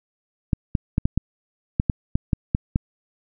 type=clicks; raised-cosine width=5 ms; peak=-6 dBFS; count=11; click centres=0.532 / 0.752 / 0.981 / 1.055 / 1.176 / 1.799 / 1.898 / 2.155 / 2.332 / 2.549 / 2.759 s; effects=none